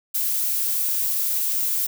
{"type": "noise", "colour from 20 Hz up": "violet", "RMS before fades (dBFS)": -23, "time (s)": [0.14, 1.87], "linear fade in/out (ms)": 10, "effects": []}